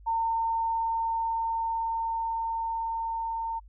sine tone with level ramp, 909 Hz, A#5, 44 cents flat, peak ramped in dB -24 to -29 dBFS, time 0.06-3.6 s, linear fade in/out 20 ms, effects added 50 Hz sine -48 dBFS peak until 3.68 s

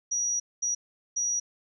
sine tone bursts at uneven times, 5790 Hz, F#8, 38 cents flat, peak -25 dBFS, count 3, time 0.11-0.4 / 0.62-0.75 / 1.16-1.4 s, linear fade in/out 10 ms, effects none

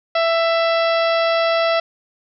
harmonic tone, 664 Hz, E5, 12 cents sharp, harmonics 1 / 2 / 3 / 4 / 5 / 6 / 7 / 8, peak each -16 / -22 / -26 / -28 / -30 / -32 / -33 / -34 dBFS, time 0.15-1.8 s, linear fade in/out 5 ms, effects none

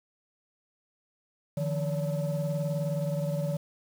sine tone cluster, 151.2 / 170.4 / 571 Hz, D#3 / F3 / D5, -49 / -42 / -49 cents, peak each -28 / -32 / -31 dBFS, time 1.57-3.57 s, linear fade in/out 5 ms, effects tanh soft clip ceiling -23 dBFS + 8-bit

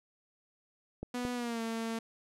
clicks, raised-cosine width 2 ms, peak -25 dBFS, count 2, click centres 1.03 / 1.251 s
sawtooth tone with pitch glide, 246 to 226.9 Hz, B3 to A#3, -7 to -47 cents, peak -30 dBFS, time 1.14-1.99 s, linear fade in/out 5 ms, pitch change -140 cents, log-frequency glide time 1.34-1.61 s
effects low-pass 11000 Hz 12 dB/octave

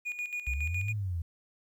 triangle tone with tremolo, 2449 Hz, D#7, 28 cents flat, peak -30 dBFS, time 0.05-0.93 s, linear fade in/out 20 ms, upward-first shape square, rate 7.2 Hz, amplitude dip 65%
sine exponential two-way sweep, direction up then down, 62 to 110 to 80.5 Hz, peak -30 dBFS, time 0.47-1.22 s, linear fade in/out 5 ms, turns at 0.92 s
effects 11-bit

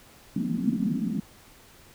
white band-pass noise, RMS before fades -27 dBFS, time 0.36-1.2 s, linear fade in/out 5 ms, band 170 to 260 Hz, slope 48 dB/octave, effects pink hiss -53 dBFS RMS until 1.94 s

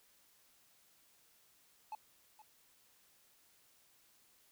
triangle tone with echo, 860 Hz, A5, 40 cents flat, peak -39 dBFS, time 1.92-1.95 s, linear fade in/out 2 ms, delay 470 ms, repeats 1, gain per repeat -15 dB, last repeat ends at 2.42 s, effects white hiss -69 dBFS RMS until 4.51 s

